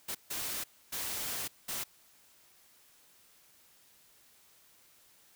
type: noise bursts at uneven times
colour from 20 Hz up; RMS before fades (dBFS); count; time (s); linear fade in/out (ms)
white; -37; 4; 0.08-0.15 / 0.3-0.64 / 0.92-1.48 / 1.68-1.84; 10
effects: white hiss -63 dBFS RMS until 5.35 s